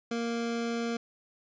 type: tone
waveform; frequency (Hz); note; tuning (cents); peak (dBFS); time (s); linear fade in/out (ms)
25% pulse; 233.1; A#3; 0; -26; 0.11-0.97; 5
effects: resampled to 16000 Hz + 11-bit